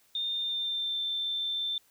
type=tone with pitch glide; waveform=sine; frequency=3628 to 3557 Hz; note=A#7 to A7; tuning=-48 to +18 cents; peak=-29 dBFS; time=0.15-1.78 s; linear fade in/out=2 ms; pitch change=-34 cents; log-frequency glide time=0.29-1.01 s; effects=white hiss -65 dBFS RMS until 1.9 s